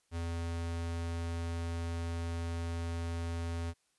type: tone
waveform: square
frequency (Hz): 84.2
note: E2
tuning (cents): +37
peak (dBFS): -35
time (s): 0.11-3.74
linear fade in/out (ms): 50
effects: white hiss -75 dBFS RMS until 3.98 s + resampled to 24000 Hz